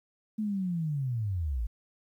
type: linear sweep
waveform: sine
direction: down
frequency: 219.7 to 50.2 Hz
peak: -28 dBFS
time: 0.38-1.67 s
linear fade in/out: 10 ms
effects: 11-bit